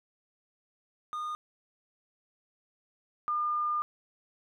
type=tone pair in turn; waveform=triangle / sine; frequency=1223 / 1207.6 Hz; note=D#6 / D6; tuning=-30 / +48 cents; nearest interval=unison; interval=22 cents; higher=first; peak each=-31 / -27 dBFS; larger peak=second; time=1.13-1.35 / 3.28-3.82 s; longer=second; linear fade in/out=0 ms; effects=none